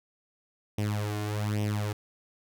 sawtooth tone with flanger, 104.9 Hz, G#2, 18 cents sharp, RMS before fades -30 dBFS, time 0.78-1.93 s, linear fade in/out 5 ms, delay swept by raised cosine 0.34 to 2.84 ms, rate 1.2 Hz, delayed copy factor +0.75, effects none

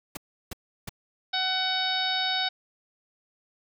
pink noise bursts, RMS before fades -35 dBFS, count 3, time 0.15-0.893 s, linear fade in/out 5 ms, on 21 ms, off 340 ms
harmonic tone, 750 Hz, F#5, 23 cents sharp, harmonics 1 / 2 / 3 / 4 / 5 / 6 / 7, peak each -31 / -32 / -35 / -36 / -28 / -36 / -37 dBFS, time 1.33-2.49 s, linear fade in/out 10 ms
effects none

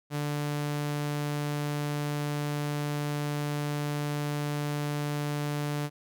sawtooth tone, 146.83 Hz, D3, in tune, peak -25 dBFS, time 0.1-5.9 s, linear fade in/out 50 ms, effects none

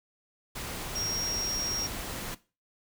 sine tone in noise, 5600 Hz, F8, 4 cents sharp, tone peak -31 dBFS, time 0.95-1.87 s, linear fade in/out 10 ms, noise pink, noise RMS -37 dBFS, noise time 0.55-2.35 s, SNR +3 dB, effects noise-tail reverb RT60 0.3 s tail -17 dB re dry

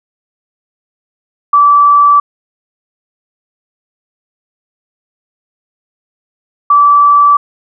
sine tone pair in turn, 1158 / 1158 Hz, D6 / D6, -25 / -25 cents, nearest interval unison, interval 0 cents, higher neither, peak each -3 dBFS, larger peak neither, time 1.53-2.2 / 6.7-7.37 s, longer neither, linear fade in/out 5 ms, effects none

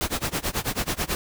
pink noise with tremolo, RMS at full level -24 dBFS, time 0.01-1.15 s, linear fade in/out 0 ms, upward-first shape sine, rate 9.2 Hz, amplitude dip 95%, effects none

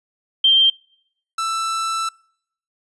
sine / 45% pulse tone pair in turn, 3156 / 1326.9 Hz, G7 / E6, +11 / +11 cents, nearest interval octave + minor third, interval 1500 cents, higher first, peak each -10 / -20 dBFS, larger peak first, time 0.44-0.7 / 1.38-2.09 s, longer second, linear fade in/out 5 ms, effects noise-tail reverb RT60 0.7 s tail -26 dB re dry + resampled to 24000 Hz

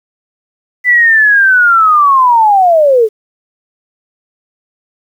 sine linear sweep, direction down, 2000 to 415.3 Hz, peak -4 dBFS, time 0.84-3.09 s, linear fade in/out 50 ms, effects 7-bit

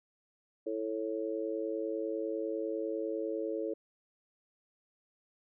harmonic tone, 110 Hz, A2, in tune, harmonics 3 / 4 / 5, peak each -37 / -36 / -38 dBFS, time 0.66-3.74 s, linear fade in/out 10 ms, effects none

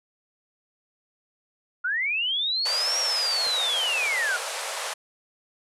sine linear two-way sweep, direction up then down, 1384 to 5670 to 1384 Hz, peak -23 dBFS, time 1.84-4.37 s, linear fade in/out 10 ms, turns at 2.98 s
pink band-pass noise, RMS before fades -32 dBFS, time 2.65-4.94 s, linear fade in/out 10 ms, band 490 to 11000 Hz, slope 48 dB/octave
click, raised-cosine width 1 ms, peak -32 dBFS, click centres 3.47 s
effects none

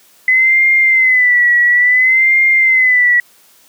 sine tone with vibrato, 2019 Hz, B6, 38 cents sharp, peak -7 dBFS, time 0.28-3.2 s, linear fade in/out 2 ms, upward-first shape sine, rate 0.58 Hz, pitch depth 79 cents each way, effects white hiss -48 dBFS RMS until 3.68 s + high-pass 150 Hz 12 dB/octave

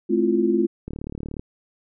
sine chord, F major seventh, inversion first, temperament equal with one note detuned, 215.5 / 261.6 / 329.6 / 349.2 Hz, A3 / C4 / E4 / F4, -36 / 0 / 0 / 0 cents, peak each -23 / -25 / -24 / -20 dBFS, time 0.09-0.67 s, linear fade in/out 20 ms
click train, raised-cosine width 3 ms, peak -19 dBFS, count 20, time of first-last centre 0.88-1.395 s, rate 36.9 Hz
effects none

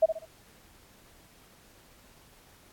sine tone with echo, 644 Hz, E5, 41 cents flat, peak -16 dBFS, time 0.02-0.06 s, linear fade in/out 10 ms, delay 65 ms, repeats 3, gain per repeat -9 dB, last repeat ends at 0.255 s, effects pink hiss -58 dBFS RMS until 2.72 s + AAC 64 kbps

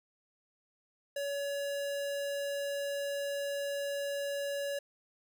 square tone, 565 Hz, C#5, 33 cents sharp, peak -34 dBFS, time 1.16-4.79 s, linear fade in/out 5 ms, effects none

